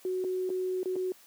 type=tone with dropouts; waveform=sine; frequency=370 Hz; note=F#4; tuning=in tune; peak=-28 dBFS; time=0.05-1.12 s; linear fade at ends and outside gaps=1 ms; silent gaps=0.241-0.246 / 0.493-0.501 / 0.831-0.857 / 0.957-0.963 s; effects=white hiss -57 dBFS RMS until 1.26 s + high-pass 200 Hz 12 dB/octave